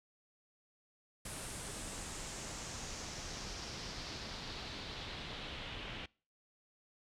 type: noise with low-pass filter sweep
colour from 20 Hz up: pink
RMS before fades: -45 dBFS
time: 1.25-6.06 s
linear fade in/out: 5 ms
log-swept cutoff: 9800 to 3000 Hz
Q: 2.7
effects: noise-tail reverb RT60 0.4 s tail -25 dB re dry